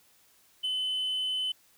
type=tone with ADSR envelope; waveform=sine; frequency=3030 Hz; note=F#7; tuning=40 cents sharp; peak=-24 dBFS; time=0.63-1.52 s; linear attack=19 ms; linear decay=18 ms; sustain=-2 dB; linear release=6 ms; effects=tanh soft clip ceiling -26 dBFS + white hiss -63 dBFS RMS until 1.77 s